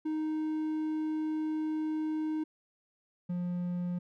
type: tone pair in turn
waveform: triangle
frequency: 311.1 / 177.09 Hz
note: D#4 / F3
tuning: 0 / +24 cents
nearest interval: minor seventh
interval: 976 cents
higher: first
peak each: -28 / -29 dBFS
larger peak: first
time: 0.05-2.44 / 3.29-3.99 s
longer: first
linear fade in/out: 10 ms
effects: none